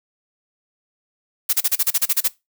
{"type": "noise bursts", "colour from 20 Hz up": "blue", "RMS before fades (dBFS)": -17, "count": 11, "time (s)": [1.49, 2.282], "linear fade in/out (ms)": 10, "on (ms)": 42, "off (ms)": 33, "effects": ["noise-tail reverb RT60 0.2 s tail -20 dB re dry"]}